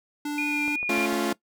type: tone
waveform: square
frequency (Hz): 293.7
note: D4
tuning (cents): 0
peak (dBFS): -28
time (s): 0.25-0.76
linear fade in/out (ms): 5
type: tone with vibrato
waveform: sine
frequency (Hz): 2425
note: D#7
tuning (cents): -45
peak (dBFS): -25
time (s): 0.38-1.06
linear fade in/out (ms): 2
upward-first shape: triangle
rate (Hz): 2.9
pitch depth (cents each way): 26
type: click train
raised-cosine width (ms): 1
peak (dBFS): -26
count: 4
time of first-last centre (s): 0.68-1.128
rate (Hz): 6.69
type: chord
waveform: sawtooth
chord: A augmented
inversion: none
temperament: equal with one note detuned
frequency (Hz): 217.5 / 277.2 / 349.2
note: A3 / C#4 / E#4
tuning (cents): -20 / 0 / 0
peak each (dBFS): -25 / -25 / -23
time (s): 0.89-1.33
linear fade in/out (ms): 5
effects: noise-tail reverb RT60 0.1 s tail -20 dB re dry